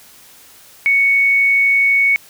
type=tone; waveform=sine; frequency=2222 Hz; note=C#7; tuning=4 cents sharp; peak=-10 dBFS; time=0.86-2.16 s; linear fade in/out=0 ms; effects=white hiss -44 dBFS RMS until 2.29 s